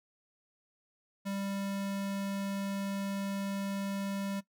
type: tone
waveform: square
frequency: 197.4 Hz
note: G3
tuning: 12 cents sharp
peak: -34 dBFS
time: 1.25-4.41 s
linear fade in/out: 20 ms
effects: noise-tail reverb RT60 0.1 s tail -18 dB re dry

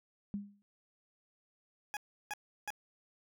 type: tone with exponential decay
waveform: sine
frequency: 202.4 Hz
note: G#3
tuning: 44 cents flat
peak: -32 dBFS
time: 0.34-0.62 s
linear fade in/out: 0 ms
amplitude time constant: 59 ms
type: tone bursts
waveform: 20% pulse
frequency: 833 Hz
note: G#5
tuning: 5 cents sharp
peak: -32 dBFS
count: 3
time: 1.94-2.704 s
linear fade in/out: 0 ms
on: 28 ms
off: 340 ms
effects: none

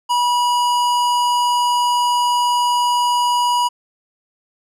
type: tone with hard clipping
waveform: sine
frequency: 971 Hz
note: B5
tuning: 30 cents flat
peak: -16 dBFS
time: 0.09-3.69 s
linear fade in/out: 20 ms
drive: 16 dB
effects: none

